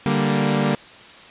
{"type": "chord", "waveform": "sawtooth", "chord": "G minor", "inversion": "second", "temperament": "equal", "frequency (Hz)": [146.83, 196, 233.1], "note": ["D3", "G3", "Bb3"], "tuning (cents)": [0, 0, 0], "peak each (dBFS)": -18, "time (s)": [0.06, 0.75], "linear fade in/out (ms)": 0, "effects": ["white hiss -43 dBFS RMS until 1.3 s", "resampled to 8000 Hz"]}